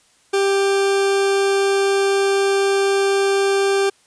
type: tone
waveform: 40% pulse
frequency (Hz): 394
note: G4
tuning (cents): +9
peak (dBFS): -14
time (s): 0.33-3.9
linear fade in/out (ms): 10
effects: white hiss -56 dBFS RMS until 4.06 s + resampled to 22050 Hz